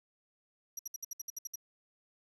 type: tone bursts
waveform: 35% pulse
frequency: 5790 Hz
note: F#8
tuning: 38 cents flat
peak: -35 dBFS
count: 10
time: 0.77-1.557 s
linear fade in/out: 5 ms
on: 22 ms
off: 63 ms
effects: 11-bit